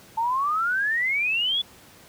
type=exponential sweep; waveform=sine; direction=up; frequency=880 to 3476 Hz; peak=-21 dBFS; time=0.17-1.62 s; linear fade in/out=10 ms; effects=pink hiss -50 dBFS RMS until 2.08 s + high-pass 80 Hz 12 dB/octave